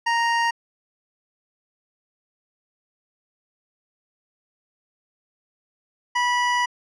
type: tone pair in turn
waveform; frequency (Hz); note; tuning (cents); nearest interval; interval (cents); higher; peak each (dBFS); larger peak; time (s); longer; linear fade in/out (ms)
25% pulse; 932.3 / 977.5; A#5 / B5; 0 / -18; minor second; 82; second; -15; neither; 0.06-0.51 / 6.15-6.66; second; 10
effects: low-pass 5000 Hz 12 dB/octave